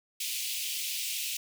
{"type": "high-pass noise", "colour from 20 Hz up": "pink", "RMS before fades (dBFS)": -34, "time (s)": [0.2, 1.37], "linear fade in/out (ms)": 5, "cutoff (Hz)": 2400, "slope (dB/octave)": 48, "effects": []}